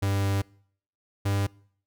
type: tone pair in turn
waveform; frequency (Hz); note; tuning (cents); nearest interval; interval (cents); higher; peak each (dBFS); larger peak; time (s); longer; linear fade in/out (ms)
45% pulse; 98.8 / 99.72; G2 / G2; +14 / +30; unison; 16; second; -23 / -23; neither; 0.02-0.42 / 1.25-1.47; first; 10
effects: noise-tail reverb RT60 0.6 s tail -25 dB re dry